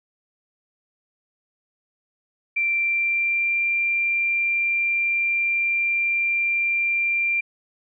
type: tone with pitch glide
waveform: sine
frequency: 2354 to 2374 Hz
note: D7 to D7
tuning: +3 to +18 cents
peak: -19 dBFS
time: 2.56-7.41 s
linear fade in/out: 10 ms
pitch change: +15 cents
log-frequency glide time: 2.73-3.61 s
effects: none